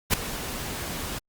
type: noise with ADSR envelope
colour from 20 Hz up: pink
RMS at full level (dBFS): -17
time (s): 0.1-1.19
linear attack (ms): 35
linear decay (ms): 5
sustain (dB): -16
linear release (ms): 10
effects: Opus 48 kbps